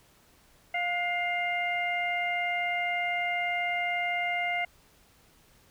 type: harmonic tone with a mistuned harmonic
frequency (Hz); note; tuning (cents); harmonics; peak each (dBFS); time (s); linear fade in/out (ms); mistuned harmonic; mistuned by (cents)
702; F5; +9; 1 / 2 / 3 / 4; -31 / -41 / -29 / -40; 0.74-4.65; 5; 2; +55
effects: pink hiss -61 dBFS RMS until 5.7 s